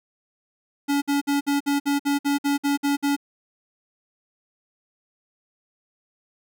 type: tone bursts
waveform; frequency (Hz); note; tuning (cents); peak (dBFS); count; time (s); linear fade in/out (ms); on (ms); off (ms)
square; 283.9; C#4; +41; -20; 12; 0.88-3.165; 20; 140; 55
effects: none